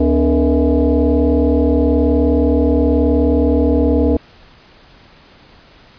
sine tone with frequency modulation, 110.5 Hz, A2, 8 cents sharp, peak -10 dBFS, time 0-4.17 s, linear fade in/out 5 ms, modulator 182 Hz, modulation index 2.4, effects pink hiss -45 dBFS RMS until 5.98 s + resampled to 11025 Hz

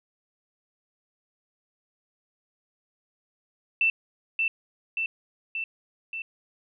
sine tone with echo, 2670 Hz, E7, 22 cents sharp, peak -19 dBFS, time 3.81-3.9 s, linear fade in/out 2 ms, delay 580 ms, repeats 4, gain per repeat -3 dB, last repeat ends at 6.22 s, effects none

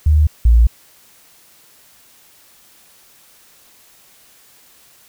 sine tone pair in turn, 76 / 57.81 Hz, D#2 / A#1, -40 / -14 cents, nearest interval perfect fourth, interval 474 cents, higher first, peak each -8 / -6 dBFS, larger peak second, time 0.06-0.27 / 0.45-0.67 s, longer second, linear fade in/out 5 ms, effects white hiss -49 dBFS RMS until 5.08 s

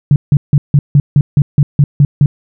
sine tone bursts, 143.2 Hz, D3, 43 cents flat, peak -3 dBFS, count 11, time 0.11-2.26 s, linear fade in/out 2 ms, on 50 ms, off 160 ms, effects none

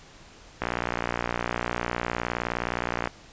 click train, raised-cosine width 0.5 ms, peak -11 dBFS, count 147, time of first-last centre 0.62-3.074 s, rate 59.5 Hz, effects pink hiss -50 dBFS RMS until 3.32 s + resampled to 16000 Hz

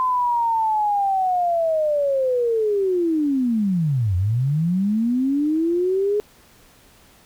sine linear two-way sweep, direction down then up, 1030 to 86.3 to 421.5 Hz, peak -17 dBFS, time 0-6.2 s, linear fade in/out 0 ms, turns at 4.16 s, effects pink hiss -52 dBFS RMS until 7.25 s

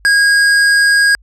sine tone with hard clipping, 1635 Hz, G#6, 28 cents flat, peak -9 dBFS, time 0.05-1.15 s, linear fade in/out 0 ms, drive 16 dB, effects added 50 Hz sine -43 dBFS peak until 1.22 s + resampled to 24000 Hz

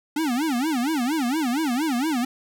square tone with vibrato, 277.2 Hz, C#4, in tune, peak -22 dBFS, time 0.16-2.25 s, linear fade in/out 5 ms, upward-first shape sine, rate 4.3 Hz, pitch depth 280 cents each way, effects none

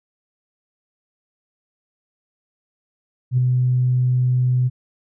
sine tone with ADSR envelope, 126 Hz, B2, 35 cents sharp, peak -11 dBFS, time 3.31-4.7 s, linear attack 67 ms, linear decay 5 ms, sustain -3 dB, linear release 33 ms, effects tanh soft clip ceiling -8 dBFS

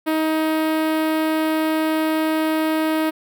sawtooth tone with notch filter, 315.1 Hz, D#4, 22 cents sharp, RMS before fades -20 dBFS, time 0.06-3.11 s, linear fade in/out 20 ms, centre 6500 Hz, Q 0.62, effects none

